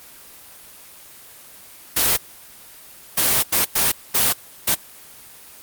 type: noise bursts at uneven times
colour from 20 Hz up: white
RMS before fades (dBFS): -17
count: 6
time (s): 1.96-2.17 / 3.17-3.43 / 3.52-3.65 / 3.75-3.92 / 4.14-4.33 / 4.67-4.75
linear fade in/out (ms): 10
effects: white hiss -43 dBFS RMS until 5.62 s + Opus 24 kbps